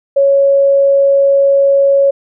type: tone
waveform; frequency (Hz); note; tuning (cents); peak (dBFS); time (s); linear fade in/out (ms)
sine; 554.4; C#5; 0; -6; 0.16-2.11; 10
effects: none